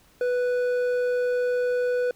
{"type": "tone with hard clipping", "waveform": "sine", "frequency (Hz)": 493.9, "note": "B4", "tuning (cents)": 0, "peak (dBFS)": -23, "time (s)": [0.21, 2.11], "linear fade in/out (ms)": 2, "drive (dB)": 6, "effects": ["pink hiss -58 dBFS RMS until 2.15 s"]}